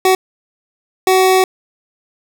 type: tone bursts at uneven times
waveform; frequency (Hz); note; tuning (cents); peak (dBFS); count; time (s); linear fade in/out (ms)
25% pulse; 375.4; F#4; +25; -5; 2; 0.05-0.15 / 1.07-1.44; 2
effects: none